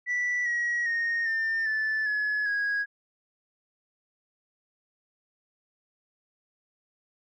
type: tone with pitch steps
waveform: sine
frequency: 1964 / 1908.1 / 1853.8 / 1801 / 1749.7 / 1699.9 / 1651.5 Hz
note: B6 / A#6 / A#6 / A6 / A6 / G#6 / G#6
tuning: -10 / +40 / -10 / +40 / -10 / +40 / -10 cents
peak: -23 dBFS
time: 0.06-2.86 s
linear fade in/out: 50 ms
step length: 400 ms
effects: tanh soft clip ceiling -23 dBFS